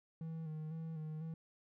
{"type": "tone with vibrato", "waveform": "triangle", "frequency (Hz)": 158.7, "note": "D#3", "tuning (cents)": 35, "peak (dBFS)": -39, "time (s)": [0.21, 1.34], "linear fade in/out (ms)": 2, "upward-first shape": "square", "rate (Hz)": 2, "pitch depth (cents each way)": 36, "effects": []}